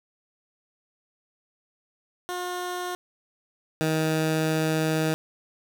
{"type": "tone pair in turn", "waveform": "15% pulse", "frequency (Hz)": [358.7, 157.95], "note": ["F4", "D#3"], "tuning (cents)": [46, 26], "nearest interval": "octave + major second", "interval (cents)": 1420, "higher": "first", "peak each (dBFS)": [-23, -16], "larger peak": "second", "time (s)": [[2.29, 2.95], [3.81, 5.14]], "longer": "second", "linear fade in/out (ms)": 0, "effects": []}